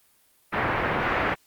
white low-pass noise, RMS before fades -25 dBFS, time 0.52-1.35 s, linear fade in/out 20 ms, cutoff 2000 Hz, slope 24 dB/octave, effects white hiss -62 dBFS RMS until 1.46 s + Opus 32 kbps

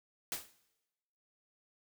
white noise with exponential decay, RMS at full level -34 dBFS, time 0.32-0.53 s, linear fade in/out 1 ms, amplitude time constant 45 ms, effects noise-tail reverb RT60 1.0 s tail -19 dB re dry

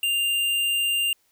sine tone with hard clipping, 2794 Hz, F7, in tune, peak -22 dBFS, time 0.03-1.13 s, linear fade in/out 2 ms, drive 15 dB, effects white hiss -66 dBFS RMS until 1.31 s

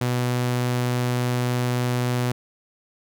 sawtooth tone, 123.47 Hz, B2, in tune, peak -17 dBFS, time 0.01-2.32 s, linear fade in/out 5 ms, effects none

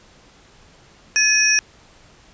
sine tone cluster, 1720 / 2513 / 5550 / 5840 Hz, A6 / D#7 / F8 / F#8, -40 / +17 / -12 / -24 cents, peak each -19 dBFS, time 1.16-1.59 s, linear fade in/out 0 ms, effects pink hiss -50 dBFS RMS until 2.33 s + resampled to 16000 Hz

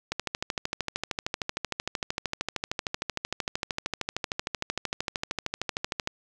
click train, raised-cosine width 0.2 ms, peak -11 dBFS, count 79, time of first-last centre 0.12-6.074 s, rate 13.1 Hz, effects none

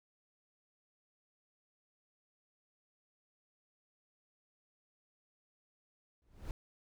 brown noise with exponential growth, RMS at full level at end -38 dBFS, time 6.22-6.51 s, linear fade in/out 1 ms, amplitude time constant 63 ms, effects none

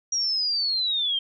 sine linear sweep, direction down, 5720 to 3136 Hz, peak -22 dBFS, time 0.12-1.19 s, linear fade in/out 5 ms, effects none

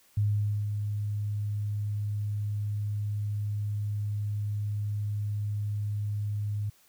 sine tone with ADSR envelope, 103.83 Hz, G#2, in tune, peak -22 dBFS, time 0.17-6.7 s, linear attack 5 ms, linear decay 490 ms, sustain -6 dB, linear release 8 ms, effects white hiss -62 dBFS RMS until 6.88 s

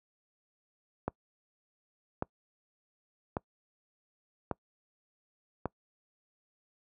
click train, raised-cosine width 1 ms, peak -17 dBFS, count 5, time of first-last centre 1.08-5.657 s, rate 0.874 Hz, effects noise-tail reverb RT60 0.1 s tail -25 dB re dry + high-pass 60 Hz 12 dB/octave

